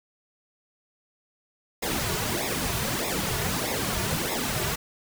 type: noise with flanger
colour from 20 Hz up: pink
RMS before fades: -28 dBFS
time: 1.82-4.76 s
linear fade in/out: 10 ms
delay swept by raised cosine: 0.66 to 3.86 ms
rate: 1.6 Hz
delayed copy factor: -0.8
effects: none